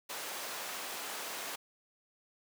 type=high-pass noise; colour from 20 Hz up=pink; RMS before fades=-41 dBFS; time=0.09-1.56 s; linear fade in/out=10 ms; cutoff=540 Hz; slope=12 dB/octave; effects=none